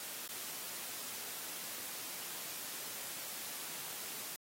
white noise with dropouts, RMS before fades -44 dBFS, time 0-4.36 s, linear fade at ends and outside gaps 1 ms, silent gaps 0.278-0.29 s, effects high-pass 150 Hz 12 dB/octave + AAC 48 kbps

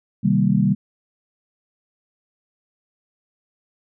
sine chord, C minor seventh, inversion none, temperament equal, 130.81 / 155.56 / 196 / 233.1 Hz, C3 / Eb3 / G3 / Bb3, 0 / 0 / 0 / 0 cents, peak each -22 / -21 / -17 / -23 dBFS, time 0.23-0.75 s, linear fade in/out 20 ms, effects none

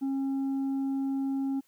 triangle tone with tanh clipping, 271.3 Hz, C#4, 37 cents flat, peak -28 dBFS, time 0.01-1.61 s, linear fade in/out 20 ms, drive 8 dB, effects white hiss -68 dBFS RMS until 1.67 s

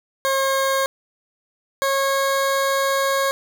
20% pulse tone pair in turn, 539 / 545.9 Hz, C#5 / C#5, -49 / -27 cents, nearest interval unison, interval 22 cents, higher second, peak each -13 / -13 dBFS, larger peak neither, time 0.25-0.86 / 1.82-3.31 s, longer second, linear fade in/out 0 ms, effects none

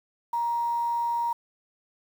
sine tone with quantisation, 941 Hz, A#5, 16 cents sharp, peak -24 dBFS, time 0.33-1.33 s, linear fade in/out 5 ms, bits 8, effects none

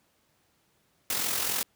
white noise with amplitude modulation, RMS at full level -27 dBFS, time 1.1-1.63 s, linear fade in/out 2 ms, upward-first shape sine, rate 43.5 Hz, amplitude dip 50%, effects pink hiss -69 dBFS RMS until 1.75 s + high-pass 80 Hz 12 dB/octave

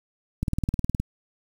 click train, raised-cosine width 5 ms, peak -12 dBFS, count 12, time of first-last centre 0.43-1 s, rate 19.3 Hz, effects 7-bit

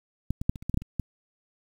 clicks, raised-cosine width 5 ms, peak -14 / -19 / -9 / -26 / -30 / -17 / -14 / -12 / -28 / -15 dBFS, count 10, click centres 0.306 / 0.415 / 0.495 / 0.558 / 0.625 / 0.696 / 0.743 / 0.774 / 0.82 / 0.997 s, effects 8-bit

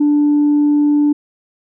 sine tone, 293.7 Hz, D4, in tune, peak -8 dBFS, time 0-1.13 s, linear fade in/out 10 ms, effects tanh soft clip ceiling -7 dBFS

